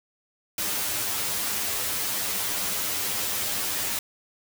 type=noise with comb filter; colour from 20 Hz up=white; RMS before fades=-28 dBFS; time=0.58-3.99 s; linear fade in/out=2 ms; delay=9.9 ms; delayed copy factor=+0.9; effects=none